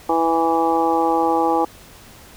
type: harmonic tone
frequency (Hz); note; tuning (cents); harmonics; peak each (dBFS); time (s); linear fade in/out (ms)
164.81; E3; 0; 2 / 3 / 4 / 5 / 6 / 7; -21 / -22 / -29 / -18 / -28 / -26; 0.09-1.65; 5
effects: pink hiss -44 dBFS RMS until 2.36 s